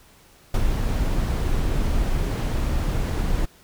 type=noise with ADSR envelope; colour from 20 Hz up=brown; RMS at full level=-17 dBFS; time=0.54-3.46 s; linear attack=3 ms; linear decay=40 ms; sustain=-5 dB; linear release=14 ms; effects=pink hiss -53 dBFS RMS until 3.63 s